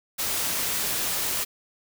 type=noise; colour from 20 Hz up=white; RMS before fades=-27 dBFS; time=0.18-1.45 s; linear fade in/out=20 ms; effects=none